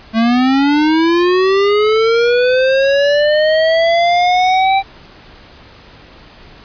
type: linear sweep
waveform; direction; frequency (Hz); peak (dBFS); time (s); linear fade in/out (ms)
square; up; 220 to 784; -10; 0.13-4.83; 50
effects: pink hiss -40 dBFS RMS until 6.64 s + resampled to 11025 Hz